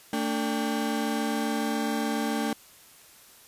35% pulse tone cluster, 224.1 / 291.3 / 796 Hz, A3 / D4 / G5, +32 / -14 / +26 cents, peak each -27 / -29 / -32 dBFS, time 0.13-2.53 s, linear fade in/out 2 ms, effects white hiss -53 dBFS RMS until 3.47 s + resampled to 32000 Hz

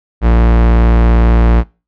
45% pulse tone, 57.7 Hz, A#1, 17 cents flat, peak -6 dBFS, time 0.21-1.64 s, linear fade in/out 50 ms, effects noise-tail reverb RT60 0.3 s tail -23 dB re dry + low-pass 2000 Hz 12 dB/octave

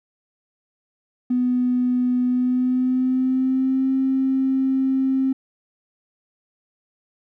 triangle tone with pitch glide, 248.9 to 265.2 Hz, B3 to C4, +14 to +23 cents, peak -13 dBFS, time 1.3-5.33 s, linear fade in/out 10 ms, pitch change +109 cents, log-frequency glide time 2.25-3.92 s, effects tanh soft clip ceiling -15 dBFS

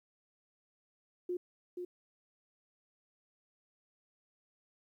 sine tone with echo, 357.4 Hz, F4, 40 cents sharp, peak -33 dBFS, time 1.29-1.37 s, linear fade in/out 5 ms, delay 480 ms, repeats 1, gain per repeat -5 dB, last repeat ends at 1.85 s, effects 12-bit

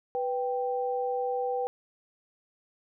sine tone pair together, 493.9 / 784 Hz, B4 / G5, 0 / 0 cents, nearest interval minor sixth, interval 800 cents, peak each -29 / -31 dBFS, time 0.15-1.67 s, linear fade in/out 0 ms, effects none

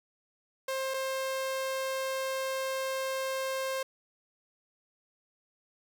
sawtooth tone pair in turn, 530 / 530 Hz, C5 / C5, +22 / +22 cents, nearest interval unison, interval 0 cents, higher neither, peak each -27 dBFS, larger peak neither, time 0.68-0.94 / 0.94-3.83 s, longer second, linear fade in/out 5 ms, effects none

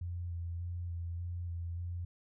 sine tone with vibrato, 86.3 Hz, F2, 20 cents flat, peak -36 dBFS, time 0.01-2.05 s, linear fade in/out 5 ms, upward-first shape square, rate 1.7 Hz, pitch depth 21 cents each way, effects none

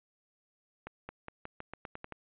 accelerating click train, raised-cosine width 0.5 ms, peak -26 dBFS, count 10, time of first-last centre 0.87-2.123 s, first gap 220 ms, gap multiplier 0.88, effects resampled to 8000 Hz

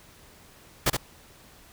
pink noise with echo, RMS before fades -22 dBFS, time 0.86-0.9 s, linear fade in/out 5 ms, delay 69 ms, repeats 1, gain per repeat -5 dB, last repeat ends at 0.969 s, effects pink hiss -53 dBFS RMS until 1.72 s

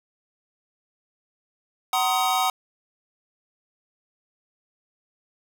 square chord, C half-diminished seventh, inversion second, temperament just, 753.5 / 941.9 / 1046.5 / 1255.8 Hz, Gb5 / Bb5 / C6 / Eb6, +31 / +18 / 0 / +16 cents, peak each -24 / -29 / -30 / -27 dBFS, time 1.93-2.5 s, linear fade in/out 2 ms, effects 8-bit

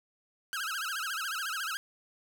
sawtooth tone with vibrato, 1442 Hz, F#6, 45 cents flat, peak -29 dBFS, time 0.53-1.77 s, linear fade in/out 0 ms, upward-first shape sine, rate 14 Hz, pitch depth 220 cents each way, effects none

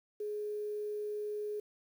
sine tone with quantisation, 419.1 Hz, G#4, 16 cents sharp, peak -35 dBFS, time 0.2-1.6 s, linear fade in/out 5 ms, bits 10, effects none

